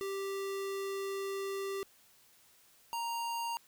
square tone pair in turn, 392 / 932.3 Hz, G4 / A#5, 0 / 0 cents, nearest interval octave + minor third, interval 1500 cents, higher second, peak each -36 / -35 dBFS, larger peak second, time 0.01-1.83 / 2.93-3.57 s, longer first, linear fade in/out 0 ms, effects white hiss -64 dBFS RMS until 3.67 s

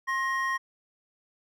triangle tone pair together, 1066 / 1877 Hz, C6 / A#6, +32 / +11 cents, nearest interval minor seventh, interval 979 cents, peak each -27 dBFS, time 0.07-0.58 s, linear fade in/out 20 ms, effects none

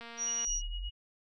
click train, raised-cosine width 0.3 ms, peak -31 dBFS, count 103, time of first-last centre 0.01-0.448 s, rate 233 Hz
sine tone, 5770 Hz, F#8, 44 cents flat, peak -31 dBFS, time 0.17-0.62 s, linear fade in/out 50 ms
sine tone with tremolo, 2894 Hz, F#7, 39 cents flat, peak -40 dBFS, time 0.26-0.91 s, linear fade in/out 20 ms, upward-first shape sine, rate 8.6 Hz, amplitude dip 80%
sine exponential sweep, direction up, 30.87 to 49.84 Hz, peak -35 dBFS, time 0.47-0.9 s, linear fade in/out 20 ms
effects none

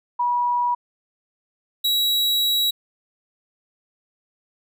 sine / 45% pulse tone pair in turn, 970 / 3880 Hz, B5 / B7, -31 / -31 cents, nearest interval 2 octaves, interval 2400 cents, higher second, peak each -18 dBFS, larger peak neither, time 0.19-0.75 / 1.84-2.71 s, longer second, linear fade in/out 10 ms, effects none

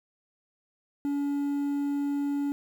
triangle tone with quantisation, 284.4 Hz, C#4, 45 cents sharp, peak -24 dBFS, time 1.05-2.52 s, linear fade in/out 0 ms, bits 9, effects none

